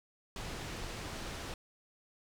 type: low-pass noise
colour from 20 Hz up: pink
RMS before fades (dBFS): -42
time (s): 0.36-1.54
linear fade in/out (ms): 2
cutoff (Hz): 6800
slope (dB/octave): 12
effects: none